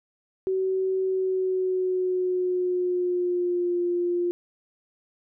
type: tone with pitch glide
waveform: sine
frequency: 378.3 to 350.9 Hz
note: F#4 to F4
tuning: +38 to +8 cents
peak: -22 dBFS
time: 0.47-4.31 s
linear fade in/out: 0 ms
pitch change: -130 cents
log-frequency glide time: 1.03-3.8 s
effects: none